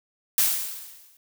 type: noise with exponential decay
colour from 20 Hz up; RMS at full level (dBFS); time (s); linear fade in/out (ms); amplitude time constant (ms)
blue; -18; 0.38-1.17; 2; 170
effects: none